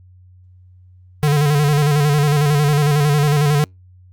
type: tone with vibrato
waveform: square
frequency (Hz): 146.83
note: D3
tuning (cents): 0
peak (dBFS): -13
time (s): 1.23-3.64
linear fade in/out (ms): 0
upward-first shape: square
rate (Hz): 11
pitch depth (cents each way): 47
effects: added 91 Hz sine -43 dBFS peak until 4.12 s + Opus 48 kbps